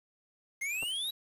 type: exponential sweep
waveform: square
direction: up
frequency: 2091 to 3922 Hz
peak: -33 dBFS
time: 0.61-1.11 s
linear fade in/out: 10 ms
type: clicks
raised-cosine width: 1 ms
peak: -31 dBFS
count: 2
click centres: 0.826 / 0.833 s
effects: resampled to 32000 Hz + 9-bit